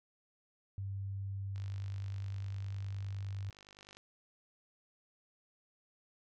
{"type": "tone", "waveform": "sine", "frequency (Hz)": 98, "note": "G2", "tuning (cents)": 0, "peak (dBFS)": -37, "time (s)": [0.78, 3.5], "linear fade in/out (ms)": 0}
{"type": "click train", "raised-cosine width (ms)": 0.2, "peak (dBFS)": -38, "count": 121, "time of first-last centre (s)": [1.56, 3.97], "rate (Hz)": 49.8}
{"effects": []}